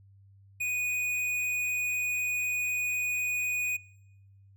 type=tone with tanh clipping; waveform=sine; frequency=2476 Hz; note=D#7; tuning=9 cents flat; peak=-30 dBFS; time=0.6-3.77 s; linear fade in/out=10 ms; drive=15 dB; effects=noise-tail reverb RT60 1.0 s tail -25 dB re dry + added 98 Hz sine -54 dBFS peak until 4.56 s